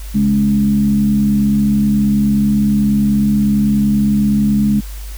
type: tone with frequency modulation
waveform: sine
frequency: 207.7 Hz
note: G#3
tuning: in tune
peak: -10 dBFS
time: 0.14-4.81 s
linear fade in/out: 20 ms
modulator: 70.6 Hz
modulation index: 0.56
effects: added 50 Hz sine -25 dBFS peak until 5.17 s + white hiss -38 dBFS RMS until 5.17 s